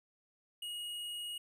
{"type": "tone", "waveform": "square", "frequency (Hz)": 2884, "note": "F#7", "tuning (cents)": -45, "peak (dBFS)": -40, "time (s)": [0.62, 1.38], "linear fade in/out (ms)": 5, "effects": []}